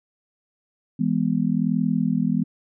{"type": "chord", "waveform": "sine", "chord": "E major", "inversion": "none", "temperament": "just", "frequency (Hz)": [164.81, 206, 247.2], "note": ["E3", "G#3", "B3"], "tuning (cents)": [0, -14, 2], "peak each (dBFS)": [-24, -23, -23], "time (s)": [0.99, 2.44], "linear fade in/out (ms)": 10, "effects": []}